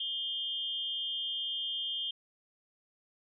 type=tone with amplitude modulation; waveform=sine; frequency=3191 Hz; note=G7; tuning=30 cents sharp; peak=-29 dBFS; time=0-2.11 s; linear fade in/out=5 ms; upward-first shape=sine; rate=292 Hz; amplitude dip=80%; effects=none